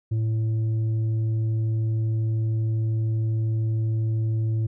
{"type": "tone with tanh clipping", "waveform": "triangle", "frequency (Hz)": 110.9, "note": "A2", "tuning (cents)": 14, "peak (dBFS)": -22, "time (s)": [0.11, 4.67], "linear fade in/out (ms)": 10, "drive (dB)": 9, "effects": []}